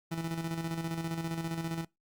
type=tone with tremolo; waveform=30% pulse; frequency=164.9 Hz; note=E3; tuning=1 cent sharp; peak=-29 dBFS; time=0.11-1.85 s; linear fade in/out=10 ms; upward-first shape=square; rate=15 Hz; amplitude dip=50%; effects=noise-tail reverb RT60 0.2 s tail -23 dB re dry + Opus 48 kbps